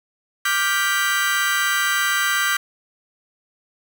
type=chord; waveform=35% pulse; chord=G dominant seventh; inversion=second; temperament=just; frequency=1176 / 1411.2 / 1568 / 1960 Hz; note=D6 / F6 / G6 / B6; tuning=+2 / +18 / 0 / -14 cents; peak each=-23 / -24 / -20 / -23 dBFS; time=0.45-2.57 s; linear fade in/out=5 ms; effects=none